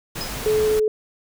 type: noise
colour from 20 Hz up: pink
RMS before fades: -30 dBFS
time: 0.15-0.8 s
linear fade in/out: 10 ms
type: tone with exponential decay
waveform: sine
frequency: 5080 Hz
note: D#8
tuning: 35 cents sharp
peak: -25 dBFS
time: 0.21-0.39 s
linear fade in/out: 0 ms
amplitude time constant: 37 ms
type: tone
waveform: sine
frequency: 430.2 Hz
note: A4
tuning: 39 cents flat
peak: -16 dBFS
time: 0.46-0.88 s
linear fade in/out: 2 ms
effects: none